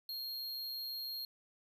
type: tone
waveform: square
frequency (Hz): 4242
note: C8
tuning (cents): +23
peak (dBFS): -40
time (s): 0.09-1.25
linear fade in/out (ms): 2
effects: none